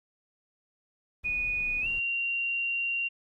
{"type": "noise", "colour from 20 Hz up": "brown", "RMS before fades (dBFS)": -44, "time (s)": [1.23, 2], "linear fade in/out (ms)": 10}
{"type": "tone with pitch glide", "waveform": "sine", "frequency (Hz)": [2475, 2762], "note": ["D#7", "F7"], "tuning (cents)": [-10, -20], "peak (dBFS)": -27, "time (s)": [1.24, 3.09], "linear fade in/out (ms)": 20, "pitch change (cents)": 190, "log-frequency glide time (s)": [1.81, 1.87]}
{"effects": []}